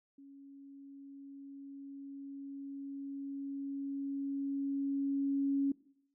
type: tone with level ramp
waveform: sine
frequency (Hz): 277.2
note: C#4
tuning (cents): 0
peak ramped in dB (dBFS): -52 to -28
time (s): 0.18-5.72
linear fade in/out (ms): 5
effects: noise-tail reverb RT60 0.7 s tail -21 dB re dry